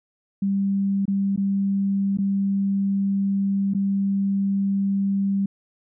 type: tone with dropouts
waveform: sine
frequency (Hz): 197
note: G3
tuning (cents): +9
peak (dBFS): -19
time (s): 0.42-5.46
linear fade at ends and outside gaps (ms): 5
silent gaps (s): 1.055-1.079 / 1.362-1.375 / 2.173-2.185 / 3.737-3.747
effects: none